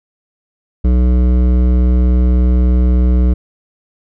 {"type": "tone with hard clipping", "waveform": "sine", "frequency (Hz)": 61.74, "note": "B1", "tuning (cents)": 0, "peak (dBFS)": -10, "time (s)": [0.84, 3.34], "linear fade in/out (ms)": 10, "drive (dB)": 13, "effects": []}